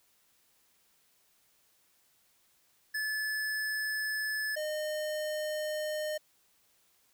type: tone pair in turn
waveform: square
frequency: 1729 / 611.3 Hz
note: A6 / D#5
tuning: -31 / -31 cents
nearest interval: octave + tritone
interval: 1800 cents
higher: first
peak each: -32 / -33 dBFS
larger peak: first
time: 2.94-4.56 / 4.56-6.18 s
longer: neither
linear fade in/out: 10 ms
effects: white hiss -69 dBFS RMS until 7.13 s